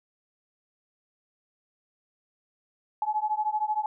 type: beating tone pair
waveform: sine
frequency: 847 / 860 Hz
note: G#5 / A5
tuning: +34 / -40 cents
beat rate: 13 Hz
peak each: -28 dBFS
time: 3.02-3.86 s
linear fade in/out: 2 ms
effects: none